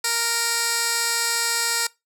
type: tone with band-pass filter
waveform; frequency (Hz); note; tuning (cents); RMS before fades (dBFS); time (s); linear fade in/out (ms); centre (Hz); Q
15% pulse; 465.8; A#4; -1; -23; 0.04-1.87; 5; 7500; 0.85
effects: noise-tail reverb RT60 0.2 s tail -21 dB re dry